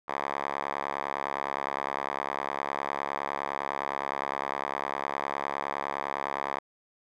5% pulse tone with band-pass filter, 69.8 Hz, C#2, 13 cents sharp, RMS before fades -33 dBFS, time 0.08-6.59 s, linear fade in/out 5 ms, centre 1200 Hz, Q 2.6, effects none

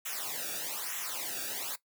white noise with flanger, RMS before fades -37 dBFS, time 0.05-1.76 s, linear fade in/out 10 ms, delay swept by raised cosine 0.21 to 0.98 ms, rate 1.1 Hz, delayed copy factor -1, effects noise-tail reverb RT60 0.1 s tail -17 dB re dry

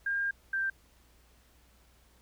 sine tone pair in turn, 1607 / 1573 Hz, G6 / G6, +43 / +6 cents, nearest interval unison, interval 37 cents, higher first, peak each -28 dBFS, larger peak neither, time 0.06-0.31 / 0.53-0.7 s, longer first, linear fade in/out 5 ms, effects added 60 Hz sine -63 dBFS peak until 2.21 s + pink hiss -65 dBFS RMS until 2.21 s

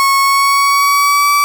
35% pulse tone with pitch glide, 1100 to 1152.7 Hz, C#6 to D6, -14 to -33 cents, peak -7 dBFS, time 0-1.44 s, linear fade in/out 0 ms, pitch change +81 cents, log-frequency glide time 0.21-1.33 s, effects none

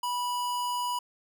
square tone, 980 Hz, B5, 14 cents flat, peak -29 dBFS, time 0.03-0.99 s, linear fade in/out 5 ms, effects none

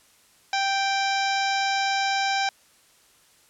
harmonic tone with a mistuned harmonic, 784 Hz, G5, in tune, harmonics 1 / 2 / 3 / 4 / 5 / 6 / 7 / 8 / 9, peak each -24 / -29 / -30 / -36 / -33 / -37 / -35 / -42 / -43 dBFS, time 0.53-2.49 s, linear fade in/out 2 ms, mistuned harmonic 6, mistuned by +82 cents, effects white hiss -58 dBFS RMS until 3.49 s + low-pass 11000 Hz 12 dB/octave

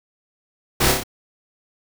pink noise with echo, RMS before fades -18 dBFS, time 0.8-0.92 s, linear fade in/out 10 ms, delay 29 ms, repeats 4, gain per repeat -3 dB, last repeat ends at 1.036 s, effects none

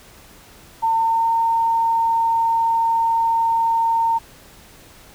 sine tone with pitch glide, 904 to 914 Hz, A5 to A#5, +47 to -34 cents, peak -15 dBFS, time 0.82-4.19 s, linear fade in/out 20 ms, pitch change +19 cents, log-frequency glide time 0.96-1.3 s, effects pink hiss -46 dBFS RMS until 5.14 s

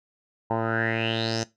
10% pulse tone with low-pass filter sweep, 113.1 Hz, A2, 48 cents sharp, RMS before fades -26 dBFS, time 0.5-1.44 s, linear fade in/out 10 ms, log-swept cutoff 890 to 6100 Hz, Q 6.9, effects noise-tail reverb RT60 0.2 s tail -19 dB re dry

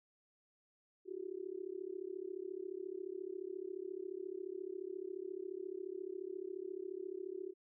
sine tone with amplitude modulation, 373.8 Hz, F#4, 18 cents sharp, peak -37 dBFS, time 1.05-7.54 s, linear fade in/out 50 ms, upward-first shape sine, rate 34.3 Hz, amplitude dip 100%, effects none

